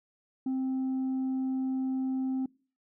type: tone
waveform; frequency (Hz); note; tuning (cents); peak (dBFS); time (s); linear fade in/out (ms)
sine; 262.1; C4; +3; -25; 0.46-2.46; 5
effects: noise-tail reverb RT60 0.4 s tail -25 dB re dry + tanh soft clip ceiling -27 dBFS